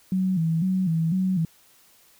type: tone with vibrato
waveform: sine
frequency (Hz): 174.61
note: F3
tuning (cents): 0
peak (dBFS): -20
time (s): 0.12-1.45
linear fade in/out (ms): 2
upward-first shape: square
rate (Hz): 2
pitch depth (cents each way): 120
effects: white hiss -57 dBFS RMS until 2.19 s